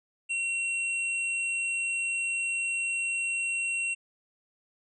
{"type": "tone with hard clipping", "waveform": "sine", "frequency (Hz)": 2732, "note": "F7", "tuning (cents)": -39, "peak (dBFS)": -29, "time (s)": [0.29, 3.95], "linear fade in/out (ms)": 20, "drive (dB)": 11, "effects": ["resampled to 24000 Hz"]}